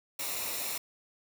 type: noise with comb filter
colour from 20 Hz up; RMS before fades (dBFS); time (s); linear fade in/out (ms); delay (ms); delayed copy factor
white; -35; 0.19-0.78; 5; 0.63; -0.55
effects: none